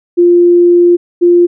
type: tone pair in turn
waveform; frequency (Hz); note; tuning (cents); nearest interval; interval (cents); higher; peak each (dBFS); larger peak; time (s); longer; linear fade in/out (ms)
sine; 349.2 / 349.2; F4 / F4; 0 / 0; unison; 0; neither; -3; neither; 0.17-0.97 / 1.21-1.47; first; 20
effects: none